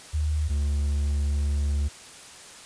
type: tone pair in turn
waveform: sine / triangle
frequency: 76.3 / 72.02 Hz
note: D#2 / D2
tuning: -33 / -33 cents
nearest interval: minor second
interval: 100 cents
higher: first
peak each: -22 / -20 dBFS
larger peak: second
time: 0.13-0.49 / 0.49-1.89 s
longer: second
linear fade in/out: 20 ms
effects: white hiss -45 dBFS RMS until 2.65 s + resampled to 22050 Hz